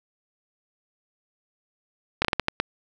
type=slowing click train; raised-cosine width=0.3 ms; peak=-5 dBFS; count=7; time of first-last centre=2.22-2.6 s; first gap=27 ms; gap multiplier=1.34; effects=none